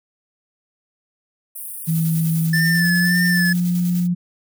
pink high-pass noise, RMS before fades -32 dBFS, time 1.55-2.47 s, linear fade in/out 10 ms, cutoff 8900 Hz, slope 96 dB/octave
blue noise with tremolo, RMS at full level -34 dBFS, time 1.85-4.08 s, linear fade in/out 50 ms, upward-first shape square, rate 10 Hz, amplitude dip 45%
sine tone with pitch glide, 162.7 to 176.4 Hz, E3 to F3, -22 to +18 cents, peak -16 dBFS, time 1.87-4.15 s, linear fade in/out 20 ms, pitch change +140 cents, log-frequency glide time 2.61-2.94 s
square tone with vibrato, 1760 Hz, A6, in tune, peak -18 dBFS, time 2.53-3.53 s, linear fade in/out 5 ms, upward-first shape sine, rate 1.8 Hz, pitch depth 42 cents each way
effects none

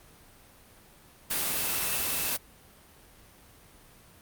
sine tone in noise, 2639 Hz, E7, 1 cent sharp, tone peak -40 dBFS, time 1.51-2.33 s, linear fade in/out 10 ms, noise white, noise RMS -29 dBFS, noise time 1.3-2.37 s, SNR -14 dB, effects pink hiss -55 dBFS RMS until 4.21 s + Opus 32 kbps

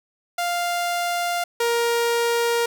sawtooth tone pair in turn, 698.5 / 469.6 Hz, F5 / A#4, 0 / +13 cents, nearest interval perfect fifth, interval 687 cents, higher first, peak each -18 / -15 dBFS, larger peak second, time 0.38-1.44 / 1.6-2.66 s, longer neither, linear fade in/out 5 ms, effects none

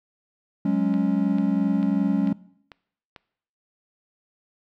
triangle chord, F# suspended second, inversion none, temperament equal, 185 / 207.7 / 277.2 Hz, F#3 / G#3 / C#4, 0 / 0 / 0 cents, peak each -22 / -21 / -22 dBFS, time 0.65-2.33 s, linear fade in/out 5 ms
click train, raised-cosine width 0.3 ms, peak -25 dBFS, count 6, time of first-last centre 0.94-3.162 s, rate 2.25 Hz
effects noise-tail reverb RT60 0.7 s tail -21 dB re dry

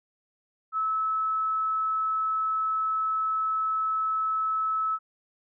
sine tone, 1300 Hz, E6, 24 cents flat, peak -24 dBFS, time 0.72-4.99 s, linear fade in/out 50 ms, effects none

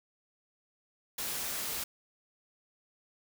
white noise, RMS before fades -36 dBFS, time 1.18-1.84 s, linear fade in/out 5 ms, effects none

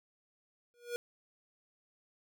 square tone with exponential growth, 480 Hz, B4, 49 cents flat, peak -32 dBFS, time 0.74-0.96 s, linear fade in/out 0 ms, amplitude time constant 47 ms, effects none

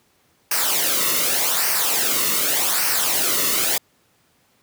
white noise with flanger, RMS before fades -20 dBFS, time 0.51-3.78 s, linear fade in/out 5 ms, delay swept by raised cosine 0.27 to 1.27 ms, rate 0.85 Hz, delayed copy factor -0.65, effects pink hiss -61 dBFS RMS until 4.62 s + high-pass 100 Hz 12 dB/octave

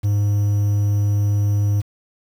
triangle tone with quantisation, 102.6 Hz, G#2, 21 cents flat, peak -13 dBFS, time 0.03-1.82 s, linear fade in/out 20 ms, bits 7, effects none

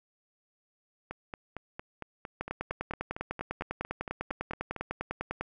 two click trains, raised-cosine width 0.5 ms, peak -23 / -18 dBFS, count 17 / 31, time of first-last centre 1.11-4.763 / 2.41-5.41 s, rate 4.38 / 10 Hz, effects none

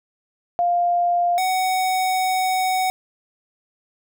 sine / square tone pair in turn, 700 / 747.7 Hz, F5 / F#5, +4 / +18 cents, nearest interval minor second, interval 114 cents, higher second, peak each -16 / -19 dBFS, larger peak first, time 0.59-1.38 / 1.38-2.9 s, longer second, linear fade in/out 0 ms, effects none

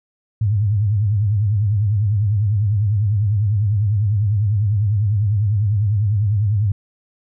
sine tone with vibrato, 103.83 Hz, G#2, in tune, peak -14 dBFS, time 0.41-6.72 s, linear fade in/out 5 ms, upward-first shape triangle, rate 10 Hz, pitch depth 170 cents each way, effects none

